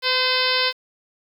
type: harmonic tone with a mistuned harmonic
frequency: 513 Hz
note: C5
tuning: 34 cents flat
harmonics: 1 / 2 / 3 / 4 / 5 / 6 / 7 / 8 / 9 / 10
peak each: -27 / -27 / -27 / -27 / -27 / -27 / -27 / -27 / -27 / -27 dBFS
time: 0.02-0.73 s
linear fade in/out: 50 ms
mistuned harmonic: 1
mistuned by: -21 cents
effects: 8-bit